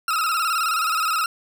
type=tone with vibrato; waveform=40% pulse; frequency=1318.5 Hz; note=E6; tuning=in tune; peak=-19 dBFS; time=0.08-1.26 s; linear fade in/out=2 ms; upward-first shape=square; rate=19 Hz; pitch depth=67 cents each way; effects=none